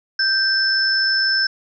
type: tone pair together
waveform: sine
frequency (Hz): 1568 / 5274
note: G6 / E8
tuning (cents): 0 / 0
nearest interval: octave + major sixth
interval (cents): 2100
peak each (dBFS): -18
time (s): 0.19-1.47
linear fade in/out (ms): 5
effects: none